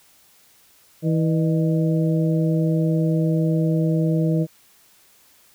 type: harmonic tone with a mistuned harmonic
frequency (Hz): 161.7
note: E3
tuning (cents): -33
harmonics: 1 / 2 / 3 / 4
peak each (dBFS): -18 / -24 / -28 / -30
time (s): 1.02-4.47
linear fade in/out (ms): 50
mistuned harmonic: 4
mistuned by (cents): -87
effects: white hiss -55 dBFS RMS until 5.54 s